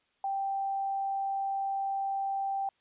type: tone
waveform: sine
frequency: 784 Hz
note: G5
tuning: in tune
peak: -29 dBFS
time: 0.24-2.69 s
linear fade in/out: 2 ms
effects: white hiss -72 dBFS RMS until 2.8 s + resampled to 8000 Hz

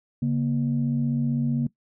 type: tone pair together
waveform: sine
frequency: 140.27 / 235.9 Hz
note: C#3 / A#3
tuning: +21 / +21 cents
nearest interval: major sixth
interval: 900 cents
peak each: -23 dBFS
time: 0.22-1.67 s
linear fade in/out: 5 ms
effects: noise-tail reverb RT60 0.1 s tail -20 dB re dry + tanh soft clip ceiling -15 dBFS

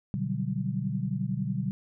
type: chord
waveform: sine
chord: G major seventh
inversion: first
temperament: equal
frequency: 123.47 / 146.83 / 185 / 196 Hz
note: B2 / D3 / F#3 / G3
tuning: 0 / 0 / 0 / 0 cents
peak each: -33 dBFS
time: 0.14-1.71 s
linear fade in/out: 0 ms
effects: none

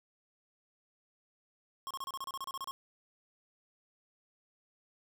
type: tone bursts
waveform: square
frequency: 1083 Hz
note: C#6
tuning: 41 cents flat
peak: -38 dBFS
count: 13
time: 1.87-2.71 s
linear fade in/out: 0 ms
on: 36 ms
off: 31 ms
effects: none

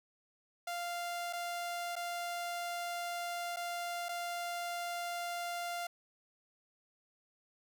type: tone with dropouts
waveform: sawtooth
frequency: 696 Hz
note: F5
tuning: 6 cents flat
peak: -33 dBFS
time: 0.67-5.87 s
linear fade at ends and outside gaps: 5 ms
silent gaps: 1.328-1.332 / 1.956-1.963 / 3.562-3.568 / 4.086-4.09 s
effects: none

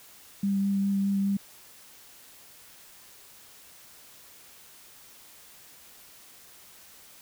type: tone with vibrato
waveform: sine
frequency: 197.7 Hz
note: G3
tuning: 15 cents sharp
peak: -23 dBFS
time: 0.43-1.37 s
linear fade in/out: 5 ms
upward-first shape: sine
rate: 4.9 Hz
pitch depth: 11 cents each way
effects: white hiss -52 dBFS RMS until 7.21 s

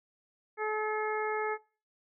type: harmonic tone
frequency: 429.4 Hz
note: A4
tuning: 42 cents flat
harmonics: 1 / 2 / 3 / 4 / 5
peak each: -33 / -36 / -38 / -39 / -40 dBFS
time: 0.57-1.58 s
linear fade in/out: 50 ms
effects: noise-tail reverb RT60 0.4 s tail -22 dB re dry

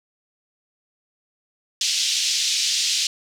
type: band-pass noise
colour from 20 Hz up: white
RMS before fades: -22 dBFS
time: 1.81-3.07 s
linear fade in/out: 2 ms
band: 2900 to 6200 Hz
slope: 24 dB/octave
effects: none

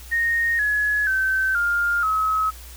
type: tone with pitch steps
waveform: sine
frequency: 1855 / 1691.2 / 1541.9 / 1405.8 / 1281.7 Hz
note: A#6 / G#6 / G6 / F6 / E6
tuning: -9 / +31 / -29 / +11 / -49 cents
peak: -18 dBFS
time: 0.11-2.51 s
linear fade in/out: 20 ms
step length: 480 ms
effects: added 60 Hz sine -39 dBFS peak until 2.76 s + white hiss -44 dBFS RMS until 2.76 s

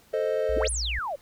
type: chord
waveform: triangle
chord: A diminished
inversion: none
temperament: equal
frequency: 440 / 523.3 / 622.3 Hz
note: A4 / C5 / Eb5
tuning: 0 / 0 / 0 cents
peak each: -26 dBFS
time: 0.13-0.68 s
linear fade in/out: 10 ms
type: tone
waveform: sine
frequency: 59.1 Hz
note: A#1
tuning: 24 cents sharp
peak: -29 dBFS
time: 0.49-0.99 s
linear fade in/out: 5 ms
type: exponential two-way sweep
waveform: sine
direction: up then down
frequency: 196 to 10560 to 524 Hz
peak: -28 dBFS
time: 0.56-1.16 s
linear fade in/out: 10 ms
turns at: 0.7 s
effects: pink hiss -58 dBFS RMS until 1.21 s

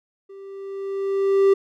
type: tone with level ramp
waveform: triangle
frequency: 392 Hz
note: G4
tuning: in tune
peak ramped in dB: -37 to -9 dBFS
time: 0.29-1.54 s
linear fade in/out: 10 ms
effects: none

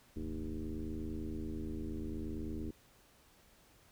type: tone with frequency modulation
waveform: sine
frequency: 146.83 Hz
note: D3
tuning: in tune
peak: -37 dBFS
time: 0.16-2.71 s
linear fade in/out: 5 ms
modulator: 80.6 Hz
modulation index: 2.7
effects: pink hiss -65 dBFS RMS until 3.91 s

